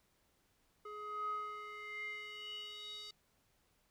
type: tone with band-pass filter sweep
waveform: square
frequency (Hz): 420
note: G#4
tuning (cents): +19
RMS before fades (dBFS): -45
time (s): 0.85-3.11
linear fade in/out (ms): 5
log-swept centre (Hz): 940 to 4300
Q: 7
effects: pink hiss -75 dBFS RMS until 3.9 s